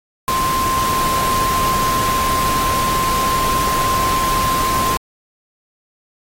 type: tone in noise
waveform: sine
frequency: 1046.5 Hz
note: C6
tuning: in tune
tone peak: -16 dBFS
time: 0.28-4.97 s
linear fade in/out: 0 ms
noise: pink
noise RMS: -22 dBFS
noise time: 0.28-4.97 s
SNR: +3 dB
effects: AAC 48 kbps